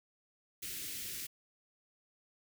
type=band-stop noise; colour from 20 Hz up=white; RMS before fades=-42 dBFS; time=0.62-1.27 s; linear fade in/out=10 ms; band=400 to 1800 Hz; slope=24 dB/octave; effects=none